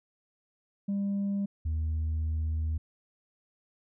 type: tone pair in turn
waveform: sine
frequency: 199.6 / 78.96 Hz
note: G3 / D#2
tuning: +32 / +26 cents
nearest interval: octave + major third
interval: 1606 cents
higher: first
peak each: -25 dBFS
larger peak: neither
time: 0.88-1.46 / 1.65-2.78 s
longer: second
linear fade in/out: 10 ms
effects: tanh soft clip ceiling -26 dBFS